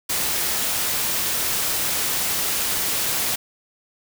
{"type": "noise", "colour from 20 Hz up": "white", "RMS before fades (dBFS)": -23, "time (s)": [0.09, 3.36], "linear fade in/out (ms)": 10, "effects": []}